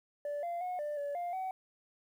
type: tone with pitch steps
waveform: sine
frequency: 582 / 690 / 726 / 592 / 573 / 701 / 754 Hz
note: D5 / F5 / F#5 / D5 / D5 / F5 / F#5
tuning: -16 / -21 / -33 / +14 / -43 / +6 / +32 cents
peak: -32 dBFS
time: 0.25-1.51 s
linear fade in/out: 2 ms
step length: 180 ms
effects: tanh soft clip ceiling -33 dBFS + 11-bit